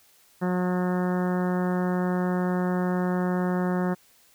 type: harmonic tone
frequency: 180.9 Hz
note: F#3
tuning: 39 cents flat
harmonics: 1 / 2 / 3 / 4 / 5 / 6 / 7 / 8 / 9 / 10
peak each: -24 / -30 / -34 / -36 / -38 / -40 / -41 / -42 / -43 / -44 dBFS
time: 0.41-3.95 s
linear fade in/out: 20 ms
effects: white hiss -59 dBFS RMS until 4.34 s